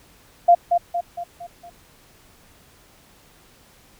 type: tone with echo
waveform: sine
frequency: 695 Hz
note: F5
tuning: 9 cents flat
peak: -8 dBFS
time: 0.48-0.55 s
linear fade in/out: 10 ms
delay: 230 ms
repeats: 5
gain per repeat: -6 dB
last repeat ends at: 1.7 s
effects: pink hiss -53 dBFS RMS until 3.99 s